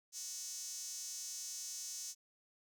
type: tone with high-pass filter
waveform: sawtooth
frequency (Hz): 370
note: F#4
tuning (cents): 0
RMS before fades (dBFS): -45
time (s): 0.12-2.15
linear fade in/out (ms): 50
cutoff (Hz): 6200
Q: 4.3
effects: none